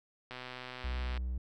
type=click train; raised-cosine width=0.3 ms; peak=-27 dBFS; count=110; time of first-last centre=0.31-1.175 s; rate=126 Hz
type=tone; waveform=triangle; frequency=62.2 Hz; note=B1; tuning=13 cents sharp; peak=-31 dBFS; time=0.84-1.38 s; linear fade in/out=5 ms
effects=none